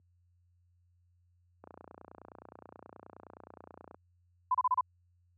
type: click train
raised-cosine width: 1 ms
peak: -34 dBFS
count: 69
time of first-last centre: 1.64-3.945 s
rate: 29.5 Hz
type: tone bursts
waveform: sine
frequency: 1007 Hz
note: B5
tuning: 33 cents sharp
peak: -24 dBFS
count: 5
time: 4.51-4.81 s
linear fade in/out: 5 ms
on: 36 ms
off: 30 ms
effects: added 88 Hz sine -52 dBFS peak until 5.37 s + high-pass 200 Hz 12 dB/octave